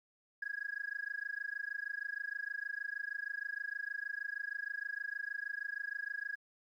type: tone with amplitude modulation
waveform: sine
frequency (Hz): 1653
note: G#6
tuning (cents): -9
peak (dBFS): -33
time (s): 0.42-6.36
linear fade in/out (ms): 5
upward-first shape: sine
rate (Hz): 26.4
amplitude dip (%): 100
effects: tanh soft clip ceiling -30 dBFS + 12-bit